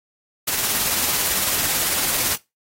white noise with tremolo, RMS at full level -20 dBFS, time 0.47-2.36 s, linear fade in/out 10 ms, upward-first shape sine, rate 18 Hz, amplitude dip 30%, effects noise-tail reverb RT60 0.2 s tail -18 dB re dry + AAC 48 kbps

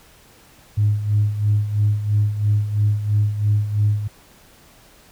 sine tone with tremolo, 104.5 Hz, G#2, 11 cents sharp, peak -12 dBFS, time 0.77-4.08 s, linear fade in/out 10 ms, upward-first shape sine, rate 3 Hz, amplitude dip 70%, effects tanh soft clip ceiling -9 dBFS + pink hiss -50 dBFS RMS until 5.11 s

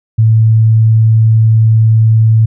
sine tone, 111.2 Hz, A2, 19 cents sharp, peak -4 dBFS, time 0.18-2.46 s, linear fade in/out 10 ms, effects none

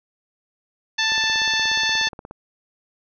harmonic tone, 883 Hz, A5, 6 cents sharp, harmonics 1 / 2 / 3 / 4 / 5 / 6 / 7, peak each -30 / -22 / -27 / -24 / -26 / -33 / -31 dBFS, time 0.98-2.09 s, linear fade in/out 10 ms
click train, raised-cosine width 1 ms, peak -22 dBFS, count 21, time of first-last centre 1.12-2.31 s, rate 16.8 Hz
effects none

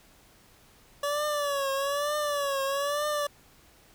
25% pulse tone with vibrato, 570 Hz, C#5, 48 cents sharp, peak -23 dBFS, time 1.03-3.27 s, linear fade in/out 5 ms, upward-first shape triangle, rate 1.1 Hz, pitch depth 96 cents each way, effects pink hiss -58 dBFS RMS until 3.94 s

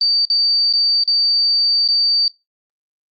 sine tone with dropouts, 4617 Hz, D8, 30 cents flat, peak -12 dBFS, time 0.01-2.28 s, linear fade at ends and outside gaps 2 ms, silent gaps 0.252-0.3 / 0.728-0.735 / 1.037-1.076 / 1.878-1.886 s, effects noise-tail reverb RT60 0.2 s tail -20 dB re dry + Opus 24 kbps

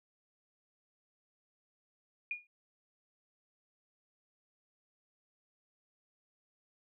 sine tone with exponential decay, 2435 Hz, D#7, 38 cents flat, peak -31 dBFS, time 2.31-2.47 s, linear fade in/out 2 ms, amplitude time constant 33 ms, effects none

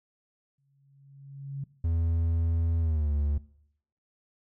sine tone with exponential growth, 138.59 Hz, C#3, in tune, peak -30 dBFS, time 0.58-1.64 s, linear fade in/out 5 ms, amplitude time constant 230 ms
triangle tone with pitch glide, 83 to 72.67 Hz, E2 to D2, +12 to -18 cents, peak -22 dBFS, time 1.84-3.38 s, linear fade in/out 5 ms, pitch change -230 cents, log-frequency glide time 2.8-3.13 s
effects noise-tail reverb RT60 0.7 s tail -20 dB re dry

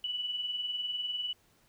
sine tone with tremolo, 2960 Hz, F#7, in tune, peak -30 dBFS, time 0.04-1.33 s, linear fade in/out 2 ms, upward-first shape sine, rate 20 Hz, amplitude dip 50%, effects pink hiss -67 dBFS RMS until 1.68 s

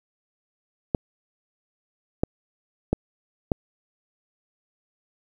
clicks, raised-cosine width 2 ms, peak -7 dBFS, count 4, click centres 0.948 / 2.235 / 2.93 / 3.518 s, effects 8-bit

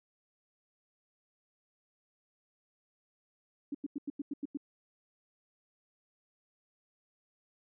sine tone bursts, 285.3 Hz, C#4, 50 cents sharp, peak -33 dBFS, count 8, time 3.72-4.573 s, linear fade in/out 5 ms, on 27 ms, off 91 ms, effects none

